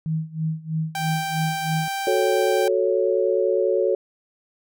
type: tone with tremolo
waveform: sine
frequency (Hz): 158.9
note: D#3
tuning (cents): +37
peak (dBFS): -20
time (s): 0.06-1.88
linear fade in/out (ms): 0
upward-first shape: sine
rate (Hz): 3.1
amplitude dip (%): 90
type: tone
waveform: sawtooth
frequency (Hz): 784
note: G5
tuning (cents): 0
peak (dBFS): -21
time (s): 0.95-2.68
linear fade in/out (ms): 2
type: chord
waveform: sine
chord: F# minor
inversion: none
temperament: equal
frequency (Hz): 370 / 440 / 554.4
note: F#4 / A4 / C#5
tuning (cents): 0 / 0 / 0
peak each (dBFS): -22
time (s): 2.07-3.95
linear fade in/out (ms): 2
effects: none